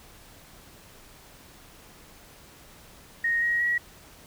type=tone with pitch steps; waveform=sine; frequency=1864.7 / 1890.7 / 1917.1 Hz; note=A#6 / A#6 / A#6; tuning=0 / +24 / +48 cents; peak=-22 dBFS; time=3.24-3.78 s; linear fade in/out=5 ms; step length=180 ms; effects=pink hiss -51 dBFS RMS until 4.26 s